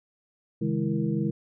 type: tone cluster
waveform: sine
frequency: 135.2 / 158.2 / 206.6 / 329.6 / 465.9 Hz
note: C#3 / D#3 / G#3 / E4 / A#4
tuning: -43 / +29 / -9 / 0 / -1 cents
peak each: -31 / -29 / -28 / -31 / -37 dBFS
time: 0.61-1.31 s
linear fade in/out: 10 ms
effects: none